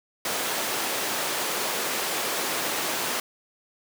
pink high-pass noise, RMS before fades -28 dBFS, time 0.25-3.2 s, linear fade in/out 2 ms, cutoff 390 Hz, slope 12 dB/octave, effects none

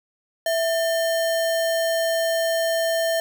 sine tone with sample-and-hold, 659.3 Hz, E5, in tune, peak -19 dBFS, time 0.46-3.2 s, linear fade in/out 2 ms, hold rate 2450 Hz, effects none

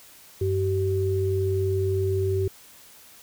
sine tone pair together, 95.79 / 383.4 Hz, G2 / G4, -39 / -38 cents, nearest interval 2 octaves, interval 2401 cents, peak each -24 dBFS, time 0.41-2.48 s, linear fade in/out 5 ms, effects white hiss -50 dBFS RMS until 3.22 s

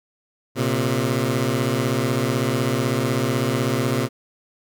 15% pulse beating tone pair, 117.7 / 133.7 Hz, A#2 / C3, +17 / +38 cents, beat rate 16 Hz, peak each -16 dBFS, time 0.55-4.09 s, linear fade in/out 50 ms, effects none

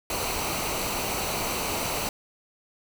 pink noise with comb filter, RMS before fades -29 dBFS, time 0.1-2.09 s, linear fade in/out 2 ms, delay 0.58 ms, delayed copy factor -0.55, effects none

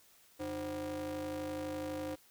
square ring-modulated tone, 110 Hz, A2, in tune, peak -35 dBFS, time 0.39-2.16 s, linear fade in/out 20 ms, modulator 414 Hz, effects white hiss -64 dBFS RMS until 2.3 s

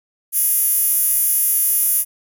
10% pulse tone with high-pass filter, 415.3 Hz, G#4, in tune, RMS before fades -17 dBFS, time 0.32-2.05 s, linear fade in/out 50 ms, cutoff 12000 Hz, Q 4.8, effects none

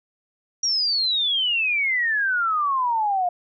sine exponential sweep, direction down, 5740 to 698.5 Hz, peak -19 dBFS, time 0.63-3.29 s, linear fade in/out 5 ms, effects none

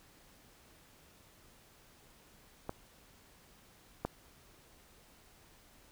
clicks, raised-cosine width 1 ms, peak -23 / -19 dBFS, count 2, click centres 2.694 / 4.05 s, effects pink hiss -62 dBFS RMS until 5.91 s

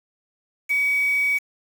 sine tone with quantisation, 2267 Hz, C#7, 38 cents sharp, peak -18 dBFS, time 0.69-1.39 s, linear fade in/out 20 ms, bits 6, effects none

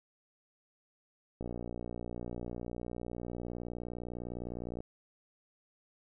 click train, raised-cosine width 2 ms, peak -27 dBFS, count 204, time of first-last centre 1.41-4.805 s, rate 59.8 Hz, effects none

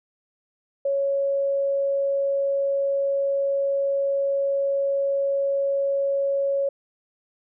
sine tone, 554.4 Hz, C#5, in tune, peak -20 dBFS, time 0.85-6.69 s, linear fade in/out 5 ms, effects none

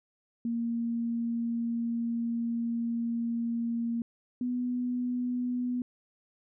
sine tone pair in turn, 233.1 / 247 Hz, A#3 / B3, 0 / 0 cents, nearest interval minor second, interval 100 cents, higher second, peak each -28 dBFS, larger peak neither, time 0.45-4.02 / 4.41-5.82 s, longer first, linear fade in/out 2 ms, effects none

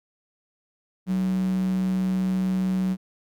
square tone with high-pass filter, 62.4 Hz, B1, 19 cents sharp, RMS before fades -24 dBFS, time 1.06-2.97 s, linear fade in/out 50 ms, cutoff 180 Hz, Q 8.9, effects none

